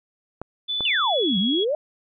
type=clicks; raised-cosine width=1 ms; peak=-17 dBFS; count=2; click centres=0.416 / 0.807 s
type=tone with pitch glide; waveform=sine; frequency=3485 to 3330 Hz; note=A7 to G#7; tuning=-17 to +4 cents; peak=-23 dBFS; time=0.68-1.65 s; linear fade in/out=20 ms; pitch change=-79 cents; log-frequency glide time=0.87-1.42 s
type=exponential two-way sweep; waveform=sine; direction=down then up; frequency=3068 to 178.3 to 633 Hz; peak=-20 dBFS; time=0.85-1.75 s; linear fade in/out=2 ms; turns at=1.38 s
effects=none